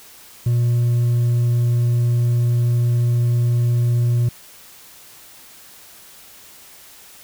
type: tone with hard clipping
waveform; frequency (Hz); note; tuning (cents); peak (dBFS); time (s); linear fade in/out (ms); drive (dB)
sine; 120; B2; -49; -15; 0.46-4.29; 5; 2
effects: white hiss -44 dBFS RMS until 7.23 s